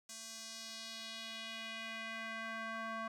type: tone with band-pass filter sweep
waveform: square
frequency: 224.2 Hz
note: A3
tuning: 33 cents sharp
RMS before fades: -45 dBFS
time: 0.09-3.08 s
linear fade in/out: 5 ms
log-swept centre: 7000 to 1200 Hz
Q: 1.8
effects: none